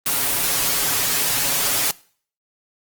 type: noise with comb filter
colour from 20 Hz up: white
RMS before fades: -20 dBFS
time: 0.06-1.91 s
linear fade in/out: 2 ms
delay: 7.1 ms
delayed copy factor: +0.9
effects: noise-tail reverb RT60 0.5 s tail -22 dB re dry + Opus 24 kbps